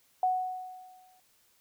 sine tone with exponential decay, 740 Hz, F#5, in tune, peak -22 dBFS, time 0.23-1.2 s, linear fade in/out 2 ms, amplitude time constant 210 ms, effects white hiss -67 dBFS RMS until 1.6 s

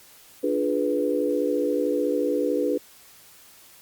sine chord, D diminished seventh, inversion none, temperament equal with one note detuned, 293.7 / 349.2 / 420.1 / 493.9 Hz, D4 / F4 / Ab4 / Cb5, 0 / 0 / +20 / 0 cents, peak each -26 / -30 / -27 / -25 dBFS, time 0.43-2.78 s, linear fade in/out 10 ms, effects white hiss -51 dBFS RMS until 3.81 s + Opus 48 kbps

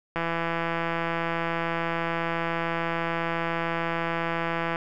click train, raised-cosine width 0.5 ms, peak -13 dBFS, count 769, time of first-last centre 0.16-4.759 s, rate 167 Hz, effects none

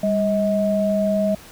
sine tone pair together, 199.8 / 635 Hz, G3 / D#5, +33 / +35 cents, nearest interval octave + minor sixth, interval 2002 cents, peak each -20 / -19 dBFS, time 0.03-1.35 s, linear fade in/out 5 ms, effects pink hiss -43 dBFS RMS until 1.51 s

